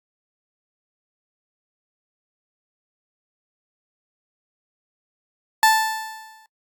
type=tone with exponential decay; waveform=30% pulse; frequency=880 Hz; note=A5; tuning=in tune; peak=-8 dBFS; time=5.63-6.46 s; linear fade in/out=1 ms; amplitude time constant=180 ms; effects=noise-tail reverb RT60 0.1 s tail -21 dB re dry + Opus 48 kbps